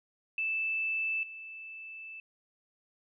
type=tone with level steps; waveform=sine; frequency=2637 Hz; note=E7; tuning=in tune; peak=-29 / -42 dBFS; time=0.38-2.2 s; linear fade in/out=2 ms; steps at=1.23 s; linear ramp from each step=2 ms; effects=none